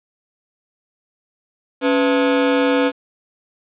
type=ring-modulated tone; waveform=40% pulse; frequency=388.4 Hz; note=G4; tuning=16 cents flat; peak=-10 dBFS; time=1.81-2.92 s; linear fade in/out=50 ms; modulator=110 Hz; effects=resampled to 8000 Hz + 7-bit